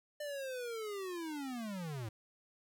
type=linear sweep; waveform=square; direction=down; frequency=599 to 103.83 Hz; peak=-40 dBFS; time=0.2-2.09 s; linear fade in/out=5 ms; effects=none